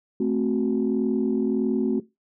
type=chord; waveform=sine; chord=F# diminished; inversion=first; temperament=equal; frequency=220 / 261.6 / 370 Hz; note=A3 / C4 / F#4; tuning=0 / 0 / 0 cents; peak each=-24 dBFS; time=0.2-2 s; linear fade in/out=5 ms; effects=noise-tail reverb RT60 0.2 s tail -18 dB re dry + tanh soft clip ceiling -13 dBFS